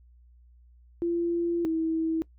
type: tone pair in turn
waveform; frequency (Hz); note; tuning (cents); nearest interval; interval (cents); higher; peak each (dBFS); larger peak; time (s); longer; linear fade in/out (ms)
sine; 341.7 / 323.5; F4 / E4; -38 / -32; minor second; 94; first; -24; neither; 1.02-1.65 / 1.65-2.22; first; 0
effects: noise-tail reverb RT60 0.1 s tail -21 dB re dry + added 60 Hz sine -53 dBFS peak until 2.38 s